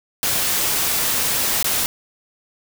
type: noise with dropouts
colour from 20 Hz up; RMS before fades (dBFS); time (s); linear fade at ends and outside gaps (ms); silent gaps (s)
white; -20; 0.23-1.86; 0; 1.627-1.644
effects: none